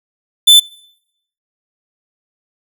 45% pulse tone, 3520 Hz, A7, in tune, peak -3 dBFS, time 0.47-0.6 s, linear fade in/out 10 ms, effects noise-tail reverb RT60 0.8 s tail -25 dB re dry

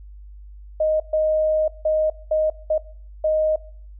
sine tone bursts at uneven times, 622.3 Hz, D#5, in tune, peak -16 dBFS, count 6, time 0.8-1 / 1.13-1.68 / 1.85-2.1 / 2.31-2.5 / 2.7-2.78 / 3.24-3.56 s, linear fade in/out 5 ms, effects noise-tail reverb RT60 0.5 s tail -20 dB re dry + added 50 Hz sine -38 dBFS peak until 3.99 s

